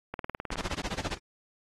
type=click train; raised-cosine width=0.5 ms; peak=-19 dBFS; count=12; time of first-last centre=0.14-0.713 s; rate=19.2 Hz
type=noise with tremolo; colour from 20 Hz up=pink; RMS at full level=-31 dBFS; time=0.51-1.18 s; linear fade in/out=10 ms; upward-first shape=sine; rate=15 Hz; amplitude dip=100%
effects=low-pass 6000 Hz 12 dB/octave + AAC 32 kbps